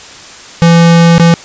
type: tone with dropouts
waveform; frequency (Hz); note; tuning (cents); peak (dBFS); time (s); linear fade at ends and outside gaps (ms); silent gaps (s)
square; 168.5; E3; +38; -3; 0.62-1.34; 0; 1.181-1.197
effects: white hiss -31 dBFS RMS until 1.44 s + resampled to 16000 Hz